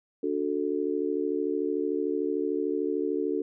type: chord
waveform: sine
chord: D major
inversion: none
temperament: just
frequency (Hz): 293.7 / 367.1 / 440.5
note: D4 / F#4 / A4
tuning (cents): 0 / -14 / +2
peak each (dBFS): -30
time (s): 0.23-3.42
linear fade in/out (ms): 5
effects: none